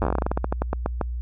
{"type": "slowing click train", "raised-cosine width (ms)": 1, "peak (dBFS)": -9, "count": 20, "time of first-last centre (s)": [0.02, 1.013], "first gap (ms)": 9, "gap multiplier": 1.17, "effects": ["added 60 Hz sine -26 dBFS peak until 1.21 s"]}